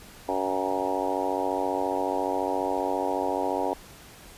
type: harmonic tone with a mistuned harmonic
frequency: 94.5 Hz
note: F#2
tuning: 37 cents sharp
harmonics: 3 / 4 / 5 / 6 / 7 / 8 / 9 / 10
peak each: -33 / -33 / -33 / -33 / -33 / -33 / -33 / -33 dBFS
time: 0.28-3.74 s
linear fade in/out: 10 ms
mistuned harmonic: 9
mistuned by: -28 cents
effects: pink hiss -48 dBFS RMS until 4.37 s + resampled to 32000 Hz